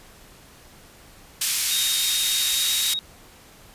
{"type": "band-pass noise", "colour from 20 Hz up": "white", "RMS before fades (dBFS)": -24, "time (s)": [1.41, 2.94], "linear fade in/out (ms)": 5, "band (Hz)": [2500, 11000], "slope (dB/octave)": 12}
{"type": "tone with pitch glide", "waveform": "sine", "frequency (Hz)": [3729, 3775], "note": ["A#7", "A#7"], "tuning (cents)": [0, 21], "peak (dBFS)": -24, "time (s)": [1.71, 2.99], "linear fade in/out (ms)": 0, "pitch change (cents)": 21, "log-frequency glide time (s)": [2.17, 2.84]}
{"effects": ["pink hiss -49 dBFS RMS until 3.74 s", "resampled to 32000 Hz"]}